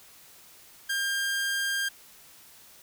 sawtooth tone, 1602 Hz, G6, 37 cents sharp, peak -23 dBFS, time 0.89-1.89 s, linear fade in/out 10 ms, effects white hiss -53 dBFS RMS until 2.82 s

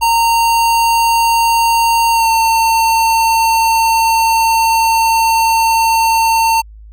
square tone with pitch glide, 922 to 904.6 Hz, A#5 to A5, -19 to +48 cents, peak -10 dBFS, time 0.01-6.62 s, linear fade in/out 20 ms, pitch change -33 cents, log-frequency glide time 2.12-2.28 s, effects added 53 Hz sine -33 dBFS peak until 6.92 s

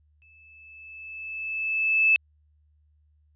sine tone with exponential growth, 2620 Hz, E7, 11 cents flat, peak -15 dBFS, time 0.22-2.16 s, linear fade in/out 0 ms, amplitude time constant 420 ms, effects added 75 Hz sine -60 dBFS peak until 3.35 s + resampled to 8000 Hz

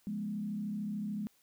sine tone with frequency modulation, 207.7 Hz, G#3, in tune, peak -34 dBFS, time 0.07-1.27 s, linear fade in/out 0 ms, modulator 33.5 Hz, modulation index 0.72, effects white hiss -69 dBFS RMS until 1.42 s

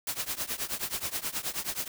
white noise with tremolo, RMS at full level -30 dBFS, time 0.07-1.88 s, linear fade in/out 2 ms, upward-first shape triangle, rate 9.4 Hz, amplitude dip 95%, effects none

